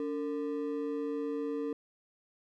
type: ring-modulated tone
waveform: triangle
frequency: 370 Hz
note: F#4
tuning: in tune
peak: -27 dBFS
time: 0-1.73 s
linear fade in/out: 2 ms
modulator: 83.9 Hz
effects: none